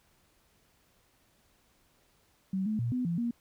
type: tone with pitch steps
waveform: sine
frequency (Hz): 190.4 / 215.6 / 118.4 / 250.4 / 170 / 236.3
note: F#3 / A3 / A#2 / B3 / F3 / A#3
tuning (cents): +50 / -35 / +27 / +24 / -46 / +24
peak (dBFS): -28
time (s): 2.53-3.31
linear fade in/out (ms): 5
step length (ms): 130
effects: pink hiss -68 dBFS RMS until 3.4 s